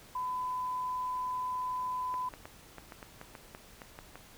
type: tone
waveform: sine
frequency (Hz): 1006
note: B5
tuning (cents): +32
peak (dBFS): -32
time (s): 0.15-2.29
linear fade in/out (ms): 5
type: clicks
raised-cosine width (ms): 0.5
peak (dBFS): -29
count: 12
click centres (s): 2.141 / 2.338 / 2.455 / 2.783 / 2.922 / 3.028 / 3.214 / 3.352 / 3.549 / 3.818 / 3.989 / 4.156
effects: pink hiss -55 dBFS RMS until 4.37 s